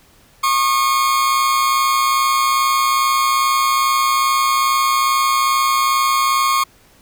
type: tone pair together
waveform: 40% pulse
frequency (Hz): 1090.6 / 1213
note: C#6 / D#6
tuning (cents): -29 / -44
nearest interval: major second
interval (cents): 185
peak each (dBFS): -14 / -19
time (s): 0.43-6.64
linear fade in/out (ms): 10
effects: pink hiss -51 dBFS RMS until 7.01 s